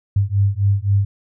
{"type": "beating tone pair", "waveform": "sine", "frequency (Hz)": [98, 101.8], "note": ["G2", "G#2"], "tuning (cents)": [0, -34], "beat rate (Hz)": 3.8, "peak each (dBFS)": -17, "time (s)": [0.16, 1.05], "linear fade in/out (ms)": 5, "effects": []}